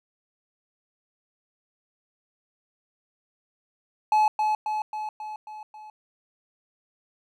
triangle tone with echo, 856 Hz, A5, 48 cents flat, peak -15 dBFS, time 4.12-4.28 s, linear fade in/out 2 ms, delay 270 ms, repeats 6, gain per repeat -4 dB, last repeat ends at 5.9 s, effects none

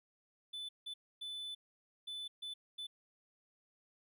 triangle tone bursts at uneven times, 3500 Hz, A7, 10 cents flat, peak -40 dBFS, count 6, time 0.53-0.69 / 0.86-0.94 / 1.21-1.55 / 2.07-2.28 / 2.42-2.54 / 2.78-2.87 s, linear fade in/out 10 ms, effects none

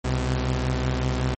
sawtooth tone pair together, 66 / 126.66 Hz, C2 / B2, +16 / +44 cents, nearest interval major seventh, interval 1128 cents, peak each -21 dBFS, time 0.04-1.35 s, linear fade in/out 10 ms, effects MP3 32 kbps

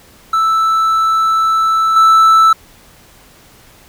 triangle tone with level steps, 1318.5 Hz, E6, in tune, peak -8 / -3 dBFS, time 0.33-2.53 s, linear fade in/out 5 ms, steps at 1.96 s, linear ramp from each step 5 ms, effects pink hiss -44 dBFS RMS until 3.88 s

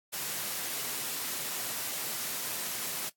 white high-pass noise, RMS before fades -35 dBFS, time 0.12-3.1 s, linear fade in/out 20 ms, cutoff 110 Hz, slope 24 dB/octave, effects noise-tail reverb RT60 0.1 s tail -18 dB re dry + AAC 64 kbps

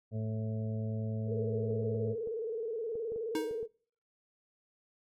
harmonic tone, 109.8 Hz, A2, 3 cents flat, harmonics 1 / 2 / 4 / 5 / 6, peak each -33 / -39 / -45 / -47 / -49 dBFS, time 0.11-2.16 s, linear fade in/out 50 ms
sine tone with vibrato, 451.7 Hz, A4, 45 cents sharp, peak -33 dBFS, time 1.26-3.68 s, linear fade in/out 50 ms, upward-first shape square, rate 19 Hz, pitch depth 67 cents each way
clicks, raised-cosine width 2 ms, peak -36 dBFS, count 10, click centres 1.709 / 1.831 / 1.948 / 2.077 / 2.273 / 2.955 / 3.12 / 3.161 / 3.511 / 3.629 s
square tone with exponential decay, 314.7 Hz, D#4, 20 cents sharp, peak -29 dBFS, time 3.35-3.66 s, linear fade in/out 2 ms, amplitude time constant 66 ms
effects noise-tail reverb RT60 0.5 s tail -26 dB re dry + MP3 64 kbps

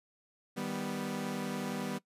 sawtooth chord, Eb augmented, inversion none, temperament equal with one note detuned, 156.37 / 196 / 246.9 Hz, Eb3 / G3 / B3, +9 / 0 / 0 cents, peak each -39 / -34 / -34 dBFS, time 0.56-1.99 s, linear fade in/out 20 ms, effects noise-tail reverb RT60 0.1 s tail -20 dB re dry + resampled to 32000 Hz

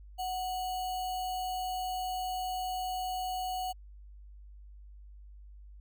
sine tone with sample-and-hold, 740 Hz, F#5, in tune, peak -32 dBFS, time 0.18-3.73 s, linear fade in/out 20 ms, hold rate 3675 Hz, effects added 50 Hz sine -48 dBFS peak until 5.8 s

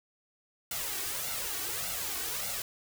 white noise with flanger, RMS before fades -35 dBFS, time 0.71-2.62 s, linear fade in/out 2 ms, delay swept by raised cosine 1.4 to 2.7 ms, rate 1.7 Hz, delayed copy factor +0.7, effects none

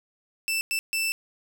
sawtooth tone bursts at uneven times, 2658 Hz, E7, 14 cents sharp, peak -21 dBFS, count 3, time 0.48-0.61 / 0.71-0.79 / 0.93-1.12 s, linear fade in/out 0 ms, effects none

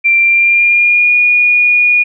sine tone with pitch glide, 2362 to 2444 Hz, D7 to D#7, +9 to -32 cents, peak -6 dBFS, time 0.04-2.04 s, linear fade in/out 20 ms, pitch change +59 cents, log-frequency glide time 0.18-1.15 s, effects none

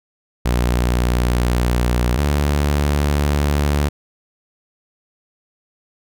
sawtooth tone pair in turn, 60.5 / 72.64 Hz, B1 / D2, -35 / -18 cents, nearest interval minor third, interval 317 cents, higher second, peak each -11 dBFS, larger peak neither, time 0.45-2.17 / 2.17-3.89 s, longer neither, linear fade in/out 10 ms, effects none

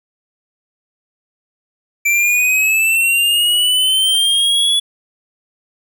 square linear sweep, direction up, 2334 to 3410 Hz, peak -12 dBFS, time 2.05-4.8 s, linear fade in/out 10 ms, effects none

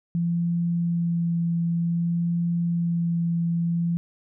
sine tone with vibrato, 170 Hz, F3, 46 cents flat, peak -21 dBFS, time 0.15-3.97 s, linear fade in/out 0 ms, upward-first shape sine, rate 0.54 Hz, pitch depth 11 cents each way, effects none

